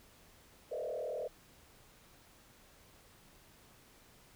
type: tone with frequency modulation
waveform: sine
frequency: 555 Hz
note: C#5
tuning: 2 cents sharp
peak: -36 dBFS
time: 0.71-1.28 s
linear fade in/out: 10 ms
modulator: 38.8 Hz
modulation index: 2.5
effects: pink hiss -62 dBFS RMS until 4.35 s